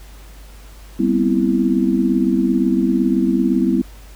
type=chord; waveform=sine; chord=C major seventh; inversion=second; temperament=equal with one note detuned; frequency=196 / 243.8 / 261.6 / 329.6 Hz; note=G3 / B3 / C4 / E4; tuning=0 / -22 / 0 / 0 cents; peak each=-19 dBFS; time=0.99-3.82 s; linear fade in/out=10 ms; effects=added 50 Hz sine -37 dBFS peak until 4.15 s + pink hiss -46 dBFS RMS until 4.15 s